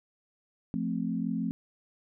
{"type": "chord", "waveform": "sine", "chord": "F major", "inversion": "none", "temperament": "equal", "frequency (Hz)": [174.61, 220, 261.6], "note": ["F3", "A3", "C4"], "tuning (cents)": [0, 0, 0], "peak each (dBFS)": [-33, -32, -33], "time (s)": [0.74, 1.51], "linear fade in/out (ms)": 0, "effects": []}